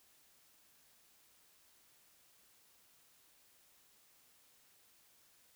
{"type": "silence", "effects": ["white hiss -68 dBFS RMS until 5.55 s"]}